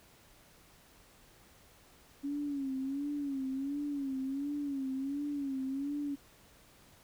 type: tone with vibrato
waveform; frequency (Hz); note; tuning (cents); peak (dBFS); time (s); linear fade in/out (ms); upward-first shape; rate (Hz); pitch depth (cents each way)
sine; 277.2; C#4; 0; -33; 2.23-6.16; 20; sine; 1.4; 88
effects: pink hiss -61 dBFS RMS until 7.03 s